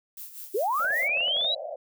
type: noise with tremolo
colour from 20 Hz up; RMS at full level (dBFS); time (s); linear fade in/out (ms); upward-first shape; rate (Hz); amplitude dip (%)
violet; -39; 0.17-1.08; 2; sine; 5.2; 65
type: linear sweep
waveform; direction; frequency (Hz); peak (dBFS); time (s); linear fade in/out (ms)
sine; up; 349.2 to 3968; -23; 0.54-1.55; 10
type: clicks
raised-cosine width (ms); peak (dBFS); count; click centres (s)
0.5; -30; 11; 0.798 / 0.847 / 0.905 / 1.026 / 1.094 / 1.173 / 1.206 / 1.279 / 1.367 / 1.411 / 1.446
type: band-pass noise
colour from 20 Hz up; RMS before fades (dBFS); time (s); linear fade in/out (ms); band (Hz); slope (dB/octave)
white; -37; 0.8-1.76; 5; 530 to 710; 96
effects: none